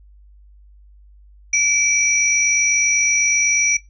sine tone pair together, 2315 / 5826 Hz, D7 / F#8, -25 / -28 cents, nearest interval octave + major third, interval 1597 cents, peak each -16 dBFS, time 1.53-3.77 s, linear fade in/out 5 ms, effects noise-tail reverb RT60 0.2 s tail -20 dB re dry + added 50 Hz sine -44 dBFS peak until 3.89 s

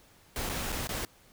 pink noise with dropouts, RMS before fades -34 dBFS, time 0.36-1.05 s, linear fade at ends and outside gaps 1 ms, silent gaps 0.492-0.496 / 0.721-0.725 / 0.872-0.891 s, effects pink hiss -60 dBFS RMS until 1.32 s

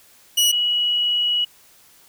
sawtooth / sine tone pair in turn, 2921 / 2921 Hz, F#7 / F#7, -23 / -23 cents, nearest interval unison, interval 0 cents, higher neither, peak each -11 / -17 dBFS, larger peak first, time 0.37-0.52 / 0.52-1.45 s, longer second, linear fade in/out 10 ms, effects white hiss -52 dBFS RMS until 2.08 s

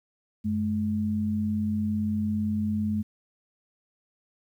sine tone pair together, 94.97 / 212.7 Hz, F#2 / G#3, +46 / +42 cents, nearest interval octave + major second, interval 1396 cents, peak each -31 / -25 dBFS, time 0.44-3.03 s, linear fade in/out 20 ms, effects 10-bit

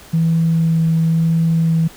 sine tone with vibrato, 163.5 Hz, E3, 14 cents flat, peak -11 dBFS, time 0.13-1.88 s, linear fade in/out 10 ms, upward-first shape sine, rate 0.96 Hz, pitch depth 9 cents each way, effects tanh soft clip ceiling -7 dBFS + pink hiss -41 dBFS RMS until 1.96 s

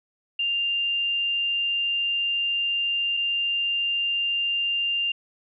sine tone pair in turn, 2794 / 2794 Hz, F7 / F7, 0 / 0 cents, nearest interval unison, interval 0 cents, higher neither, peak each -22 dBFS, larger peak neither, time 0.39-3.17 / 3.17-5.12 s, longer first, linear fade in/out 5 ms, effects none

